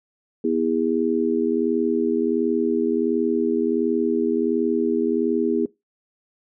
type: harmonic tone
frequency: 81.4 Hz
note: E2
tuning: 21 cents flat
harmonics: 3 / 4 / 5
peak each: -23 / -23 / -23 dBFS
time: 0.44-5.66 s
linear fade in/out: 5 ms
effects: noise-tail reverb RT60 0.2 s tail -21 dB re dry